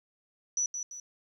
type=tone with echo; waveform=sine; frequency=5920 Hz; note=F#8; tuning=in tune; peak=-26 dBFS; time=0.57-0.66 s; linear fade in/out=2 ms; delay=170 ms; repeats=2; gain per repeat=-7 dB; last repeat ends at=1 s; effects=11-bit